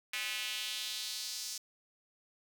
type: tone with high-pass filter sweep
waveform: square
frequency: 115.4 Hz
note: A#2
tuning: 17 cents flat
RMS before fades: -39 dBFS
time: 0.13-1.58 s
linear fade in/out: 5 ms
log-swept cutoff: 2300 to 5500 Hz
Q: 2.3
effects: none